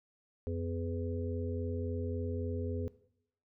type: harmonic tone with a mistuned harmonic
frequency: 83.6 Hz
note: E2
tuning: 25 cents sharp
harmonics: 1 / 3 / 5 / 6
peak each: -35 / -41 / -40 / -43 dBFS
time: 0.47-2.88 s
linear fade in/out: 0 ms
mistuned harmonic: 1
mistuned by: +110 cents
effects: noise-tail reverb RT60 0.7 s tail -17 dB re dry